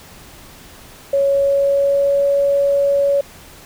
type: tone with pitch glide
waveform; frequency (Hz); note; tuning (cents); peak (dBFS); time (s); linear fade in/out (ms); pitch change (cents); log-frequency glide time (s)
sine; 555 to 561.8; C#5 to C#5; +2 to +23; -12; 1.13-3.21; 5; +21; 1.23-2.26
effects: pink hiss -41 dBFS RMS until 3.65 s